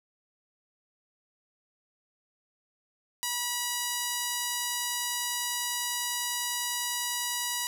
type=tone; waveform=5% pulse; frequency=970 Hz; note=B5; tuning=31 cents flat; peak=-17 dBFS; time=3.23-7.67 s; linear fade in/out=0 ms; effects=none